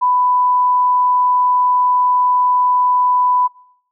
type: tone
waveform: sine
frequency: 995 Hz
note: B5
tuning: 13 cents sharp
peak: -11 dBFS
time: 0.01-3.48 s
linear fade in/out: 20 ms
effects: noise-tail reverb RT60 0.7 s tail -24 dB re dry